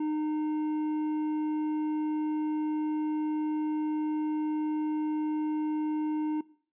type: tone with hard clipping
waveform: triangle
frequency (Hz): 306.4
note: D#4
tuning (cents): -27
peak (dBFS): -29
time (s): 0-6.41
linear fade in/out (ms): 5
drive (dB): 9
effects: noise-tail reverb RT60 0.5 s tail -20 dB re dry + resampled to 8000 Hz